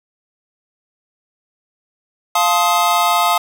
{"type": "chord", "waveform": "square", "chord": "F dominant seventh", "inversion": "none", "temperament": "just", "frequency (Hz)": [698.5, 873.1, 1047.7, 1257.2], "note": ["F5", "A5", "C6", "Eb6"], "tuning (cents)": [0, -14, 2, 18], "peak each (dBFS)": [-18, -19, -22, -18], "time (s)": [2.35, 3.38], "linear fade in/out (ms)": 5, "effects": []}